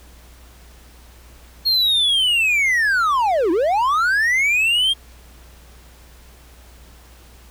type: linear two-way sweep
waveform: triangle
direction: down then up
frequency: 4300 to 311.1 to 3251 Hz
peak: -13 dBFS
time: 1.65-4.94 s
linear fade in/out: 20 ms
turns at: 3.51 s
effects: added 60 Hz sine -44 dBFS peak until 7.5 s + pink hiss -49 dBFS RMS until 7.5 s